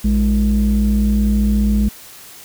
sine tone pair together, 57.45 / 207.7 Hz, A#1 / G#3, -25 / 0 cents, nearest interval octave + minor seventh, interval 2225 cents, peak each -13 dBFS, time 0.04-1.89 s, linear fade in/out 10 ms, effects tanh soft clip ceiling -8 dBFS + white hiss -39 dBFS RMS until 2.44 s

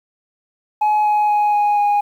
sine tone with pitch steps, 846 / 840.2 / 834.4 / 828.6 / 822.9 Hz, G#5 / G#5 / G#5 / G#5 / G#5, +32 / +20 / +8 / -4 / -16 cents, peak -10 dBFS, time 0.81-2.01 s, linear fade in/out 10 ms, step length 240 ms, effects tanh soft clip ceiling -12 dBFS + 8-bit

